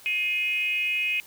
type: tone with frequency modulation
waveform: sine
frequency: 2510 Hz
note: D#7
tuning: 15 cents sharp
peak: -23 dBFS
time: 0.06-1.2 s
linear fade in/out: 0 ms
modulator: 378 Hz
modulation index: 0.58
effects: white hiss -50 dBFS RMS until 1.26 s